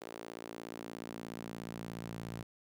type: tone with high-pass filter sweep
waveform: sawtooth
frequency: 56.9 Hz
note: A#1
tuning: 41 cents flat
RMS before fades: -45 dBFS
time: 0.01-2.43 s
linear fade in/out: 5 ms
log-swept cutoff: 410 to 130 Hz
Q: 1.5
effects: none